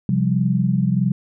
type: chord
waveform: sine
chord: C suspended fourth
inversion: none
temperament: equal with one note detuned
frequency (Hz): 131.42 / 174.61 / 196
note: C3 / F3 / G3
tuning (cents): +8 / 0 / 0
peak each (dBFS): -20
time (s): 0.09-1.12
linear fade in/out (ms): 2
effects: none